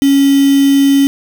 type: tone with quantisation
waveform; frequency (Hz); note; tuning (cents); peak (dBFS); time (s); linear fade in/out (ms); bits
sine; 277.2; C#4; 0; -6; 0.02-1.07; 0; 3
effects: none